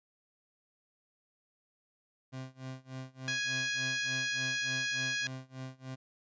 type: tone with tremolo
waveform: 30% pulse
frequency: 130.81 Hz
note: C3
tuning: in tune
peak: -36 dBFS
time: 2.32-5.96 s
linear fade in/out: 20 ms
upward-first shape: sine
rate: 3.4 Hz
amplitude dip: 95%
type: harmonic tone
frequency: 830.6 Hz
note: G#5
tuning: in tune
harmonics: 2 / 3 / 4 / 5 / 6 / 7 / 8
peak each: -34 / -38 / -40 / -42 / -44 / -45 / -46 dBFS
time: 3.28-5.27 s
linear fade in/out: 0 ms
effects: resampled to 16000 Hz